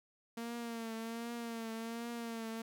sawtooth tone with vibrato, 230.2 Hz, A#3, 22 cents flat, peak -36 dBFS, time 0.37-2.62 s, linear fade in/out 5 ms, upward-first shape triangle, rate 1.3 Hz, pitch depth 53 cents each way, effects none

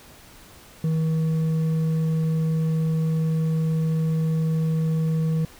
sine tone with hard clipping, 159.8 Hz, D#3, 47 cents sharp, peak -21 dBFS, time 0.84-5.45 s, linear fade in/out 2 ms, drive 4 dB, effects pink hiss -48 dBFS RMS until 5.59 s

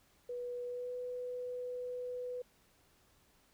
sine tone with pitch glide, 488.9 to 496 Hz, B4 to B4, -18 to +7 cents, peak -38 dBFS, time 0.29-2.42 s, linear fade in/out 5 ms, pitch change +25 cents, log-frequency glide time 0.65-0.92 s, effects pink hiss -69 dBFS RMS until 3.53 s

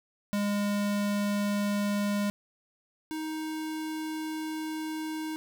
square tone pair in turn, 204.3 / 313.5 Hz, G#3 / D#4, -28 / +13 cents, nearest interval perfect fifth, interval 741 cents, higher second, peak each -27 / -33 dBFS, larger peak first, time 0.33-2.3 / 3.11-5.36 s, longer second, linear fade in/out 0 ms, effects none

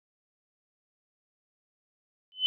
sine tone with exponential growth, 3031 Hz, F#7, 41 cents sharp, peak -18 dBFS, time 2.32-2.46 s, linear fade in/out 0 ms, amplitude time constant 29 ms, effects none

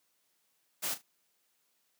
white noise with echo, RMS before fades -34 dBFS, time 0.82-0.95 s, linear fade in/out 20 ms, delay 37 ms, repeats 2, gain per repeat -13 dB, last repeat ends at 1.024 s, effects white hiss -75 dBFS RMS until 1.99 s + high-pass 150 Hz 12 dB/octave

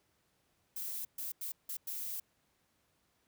violet noise bursts at uneven times, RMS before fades -40 dBFS, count 5, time 0.76-1.05 / 1.18-1.32 / 1.41-1.52 / 1.69-1.77 / 1.87-2.2 s, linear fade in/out 5 ms, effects pink hiss -75 dBFS RMS until 3.27 s + high-pass 60 Hz 12 dB/octave

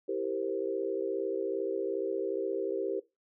sine chord, C dominant seventh, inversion first, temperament equal, 329.6 / 392 / 466.2 / 523.3 Hz, E4 / G4 / Bb4 / C5, 0 / 0 / 0 / 0 cents, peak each -38 / -33 / -35 / -38 dBFS, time 0.08-3 s, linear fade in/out 10 ms, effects noise-tail reverb RT60 0.2 s tail -18 dB re dry

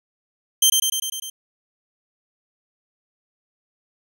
15% pulse tone with echo, 3136 Hz, G7, in tune, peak -5 dBFS, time 0.62-0.7 s, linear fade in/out 5 ms, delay 100 ms, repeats 6, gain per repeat -3 dB, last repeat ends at 1.3 s, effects none

